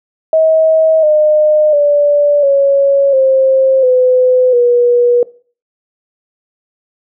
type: tone with pitch steps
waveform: sine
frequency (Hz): 638 / 609.2 / 581.7 / 555.4 / 530.3 / 506.4 / 483.5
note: D#5 / D#5 / D5 / C#5 / C5 / B4 / B4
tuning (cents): +43 / -37 / -17 / +3 / +23 / +43 / -37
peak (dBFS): -6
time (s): 0.33-5.23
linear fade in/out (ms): 2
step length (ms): 700
effects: noise-tail reverb RT60 0.4 s tail -20 dB re dry